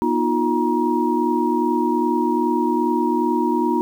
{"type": "tone cluster", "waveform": "sine", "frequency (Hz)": [242.9, 312.3, 354.8, 947], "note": ["B3", "D#4", "F4", "A#5"], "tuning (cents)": [-29, 7, 27, 27], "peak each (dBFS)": -22, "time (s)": [0.02, 3.81], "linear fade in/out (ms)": 0, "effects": ["8-bit"]}